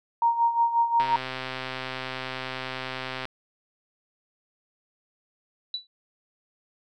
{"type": "tone with tremolo", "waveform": "sine", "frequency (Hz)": 932.3, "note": "A#5", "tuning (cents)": 0, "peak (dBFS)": -17, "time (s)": [0.22, 1.16], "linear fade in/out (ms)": 2, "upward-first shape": "sine", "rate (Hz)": 5.6, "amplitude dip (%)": 70}
{"type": "click train", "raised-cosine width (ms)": 0.3, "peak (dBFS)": -16, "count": 294, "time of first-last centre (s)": [1, 3.254], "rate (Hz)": 130}
{"type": "tone with exponential decay", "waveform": "sine", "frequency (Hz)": 3951, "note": "B7", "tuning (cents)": 0, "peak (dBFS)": -24, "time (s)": [5.74, 5.87], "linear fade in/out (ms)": 2, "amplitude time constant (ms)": 27}
{"effects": []}